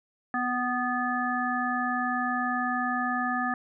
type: harmonic tone with a mistuned harmonic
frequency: 246.9 Hz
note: B3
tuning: in tune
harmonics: 1 / 3 / 5 / 7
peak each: -31 / -31 / -31 / -31 dBFS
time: 0.34-3.54 s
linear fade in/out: 2 ms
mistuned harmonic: 3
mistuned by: +21 cents
effects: none